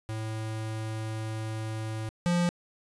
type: tone pair in turn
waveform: square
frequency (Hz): 110 / 174.61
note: A2 / F3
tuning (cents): 0 / 0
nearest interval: minor sixth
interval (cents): 800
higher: second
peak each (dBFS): -32 / -24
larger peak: second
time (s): 0.09-2.09 / 2.26-2.49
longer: first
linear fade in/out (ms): 0
effects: resampled to 22050 Hz + 9-bit

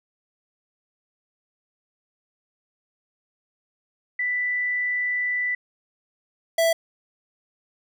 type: tone pair in turn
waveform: sine / square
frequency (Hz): 1980 / 660.7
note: B6 / E5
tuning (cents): +4 / +4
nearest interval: octave + perfect fifth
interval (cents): 1900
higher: first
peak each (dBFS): -22 / -18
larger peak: second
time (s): 4.19-5.55 / 6.58-6.73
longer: first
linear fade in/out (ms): 5
effects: none

